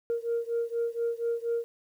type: beating tone pair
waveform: sine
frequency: 465 / 469.2 Hz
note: A#4 / A#4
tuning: -4 / +11 cents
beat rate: 4.2 Hz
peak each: -29 / -30 dBFS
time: 0.1-1.64 s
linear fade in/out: 0 ms
effects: tanh soft clip ceiling -22 dBFS + 10-bit